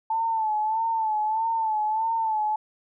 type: tone with vibrato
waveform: sine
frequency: 880 Hz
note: A5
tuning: in tune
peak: -22 dBFS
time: 0.1-2.56 s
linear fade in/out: 5 ms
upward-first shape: sine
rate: 1.6 Hz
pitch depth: 60 cents each way
effects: none